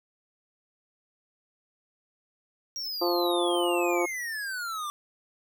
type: exponential sweep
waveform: square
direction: down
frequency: 5670 to 1164 Hz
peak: -32 dBFS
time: 2.76-4.9 s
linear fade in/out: 0 ms
type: harmonic tone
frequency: 174.61 Hz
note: F3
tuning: in tune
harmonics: 2 / 3 / 4 / 5 / 6 / 7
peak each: -26 / -30 / -32 / -34 / -36 / -37 dBFS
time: 3.01-4.06 s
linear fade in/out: 10 ms
effects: none